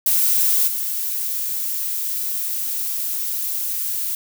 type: noise with level steps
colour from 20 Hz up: violet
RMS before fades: -17 / -24 dBFS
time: 0.06-4.15 s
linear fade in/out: 2 ms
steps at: 0.67 s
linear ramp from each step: 10 ms
effects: none